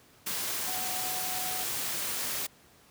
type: tone in noise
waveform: sine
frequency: 740 Hz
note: F#5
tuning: in tune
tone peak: -39 dBFS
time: 0.67-1.64 s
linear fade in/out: 10 ms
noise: white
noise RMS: -33 dBFS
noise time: 0.26-2.47 s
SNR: -9 dB
effects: pink hiss -59 dBFS RMS until 2.9 s + high-pass 80 Hz 12 dB/octave